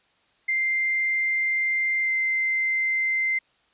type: tone with pitch glide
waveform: sine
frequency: 2093 to 2080 Hz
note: C7 to C7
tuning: 0 to -11 cents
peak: -21 dBFS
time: 0.48-3.39 s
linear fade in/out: 10 ms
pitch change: -11 cents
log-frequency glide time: 2.02-2.1 s
effects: white hiss -64 dBFS RMS until 3.73 s + resampled to 8000 Hz